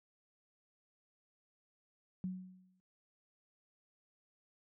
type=tone with exponential decay; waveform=sine; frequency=185 Hz; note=F#3; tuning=in tune; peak=-34 dBFS; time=2.24-2.8 s; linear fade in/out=0 ms; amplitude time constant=120 ms; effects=high-pass 60 Hz 12 dB/octave